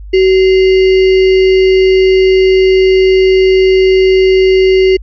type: tone with sample-and-hold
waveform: sine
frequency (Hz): 378.1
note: F#4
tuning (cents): +38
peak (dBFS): -4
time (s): 0.13-4.97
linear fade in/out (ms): 10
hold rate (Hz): 2450
effects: added 50 Hz sine -25 dBFS peak until 5.02 s + resampled to 11025 Hz